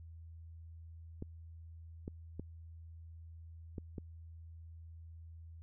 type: clicks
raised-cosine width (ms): 3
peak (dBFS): -29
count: 5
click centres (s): 1.224 / 2.079 / 2.396 / 3.782 / 3.982
effects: added 82 Hz sine -49 dBFS peak until 5.62 s